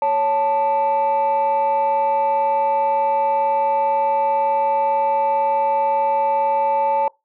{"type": "tone pair together", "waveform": "sine", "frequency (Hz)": [556.3, 881], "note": ["C#5", "A5"], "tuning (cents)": [6, 2], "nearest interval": "minor sixth", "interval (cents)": 796, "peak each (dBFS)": [-19, -15], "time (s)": [0.02, 7.08], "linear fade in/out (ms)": 2, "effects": ["noise-tail reverb RT60 0.2 s tail -23 dB re dry", "tanh soft clip ceiling -12 dBFS"]}